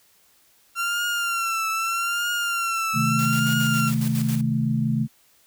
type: tone with vibrato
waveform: 30% pulse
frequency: 1369 Hz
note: F6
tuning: 35 cents flat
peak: -20 dBFS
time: 0.75-3.92 s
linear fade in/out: 50 ms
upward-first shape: triangle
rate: 0.8 Hz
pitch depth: 74 cents each way
type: chord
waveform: sine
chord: A diminished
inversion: first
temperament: equal with one note detuned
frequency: 130.81 / 157.19 / 220 Hz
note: C3 / Eb3 / A3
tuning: 0 / +18 / 0 cents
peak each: -24 / -26 / -23 dBFS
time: 2.93-5.08 s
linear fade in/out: 50 ms
type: noise with tremolo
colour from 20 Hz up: white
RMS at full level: -34 dBFS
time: 3.19-4.41 s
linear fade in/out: 0 ms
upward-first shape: square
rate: 7.3 Hz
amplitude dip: 60%
effects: white hiss -59 dBFS RMS until 5.46 s